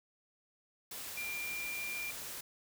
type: tone in noise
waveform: sine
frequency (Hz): 2385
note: D7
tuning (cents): +26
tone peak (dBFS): -38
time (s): 1.17-2.11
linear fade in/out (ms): 5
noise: white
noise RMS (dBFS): -44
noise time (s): 0.91-2.41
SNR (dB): +3
effects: none